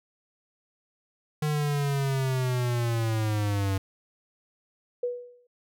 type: linear sweep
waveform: square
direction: down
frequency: 152.3 to 95.7 Hz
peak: -25 dBFS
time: 1.42-3.78 s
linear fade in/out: 5 ms
type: tone with exponential decay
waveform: sine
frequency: 488.5 Hz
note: B4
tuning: 19 cents flat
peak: -23 dBFS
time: 5.03-5.47 s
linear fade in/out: 5 ms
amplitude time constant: 94 ms
effects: none